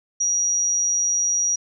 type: tone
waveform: sine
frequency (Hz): 5760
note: F#8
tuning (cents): -47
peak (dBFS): -18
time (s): 0.2-1.56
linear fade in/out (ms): 10
effects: none